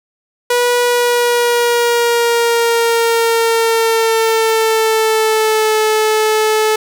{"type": "tone with pitch glide", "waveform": "sawtooth", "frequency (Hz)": [486.5, 433.4], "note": ["B4", "A4"], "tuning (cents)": [-26, -26], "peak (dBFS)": -7, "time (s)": [0.5, 6.76], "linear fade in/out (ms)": 5, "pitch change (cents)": -200, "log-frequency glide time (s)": [0.81, 5.77], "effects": []}